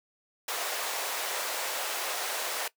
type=high-pass noise; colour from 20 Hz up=pink; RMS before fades=-33 dBFS; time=0.48-2.68 s; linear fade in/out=5 ms; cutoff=510 Hz; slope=24 dB/octave; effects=noise-tail reverb RT60 0.1 s tail -19 dB re dry